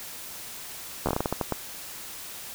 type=slowing click train; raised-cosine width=1 ms; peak=-11 dBFS; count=11; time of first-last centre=1.06-1.523 s; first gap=12 ms; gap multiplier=1.28; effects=white hiss -40 dBFS RMS until 2.54 s